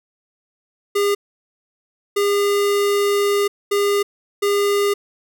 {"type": "tone bursts at uneven times", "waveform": "square", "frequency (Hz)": 405.4, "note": "G#4", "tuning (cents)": -42, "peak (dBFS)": -16, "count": 4, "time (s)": [[0.95, 1.15], [2.16, 3.48], [3.71, 4.03], [4.42, 4.94]], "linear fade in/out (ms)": 10, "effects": []}